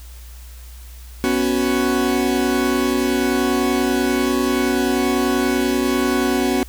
40% pulse chord, B suspended second, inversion none, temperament equal, 246.9 / 277.2 / 370 Hz, B3 / C#4 / F#4, 0 / 0 / 0 cents, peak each -20 dBFS, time 1.24-6.63 s, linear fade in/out 0 ms, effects added 60 Hz sine -35 dBFS peak until 6.68 s + white hiss -46 dBFS RMS until 6.68 s

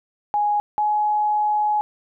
sine tone pair in turn, 830.6 / 842.2 Hz, G#5 / G#5, 0 / +24 cents, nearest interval unison, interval 24 cents, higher second, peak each -17 dBFS, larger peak neither, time 0.34-0.6 / 0.78-1.81 s, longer second, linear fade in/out 0 ms, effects none

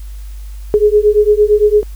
sine beating tone pair, 415.3 / 424.1 Hz, G#4 / G#4, 0 / +36 cents, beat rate 8.8 Hz, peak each -10 dBFS, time 0.74-1.83 s, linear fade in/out 0 ms, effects added 50 Hz sine -25 dBFS peak until 1.95 s + white hiss -46 dBFS RMS until 1.95 s

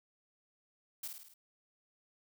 blue noise with echo, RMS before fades -41 dBFS, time 1.03-1.08 s, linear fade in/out 5 ms, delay 52 ms, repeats 5, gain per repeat -4 dB, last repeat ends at 1.34 s, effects none

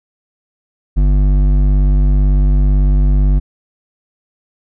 sine tone with hard clipping, 49 Hz, G1, in tune, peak -10 dBFS, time 0.96-3.4 s, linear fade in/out 20 ms, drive 10 dB, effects none

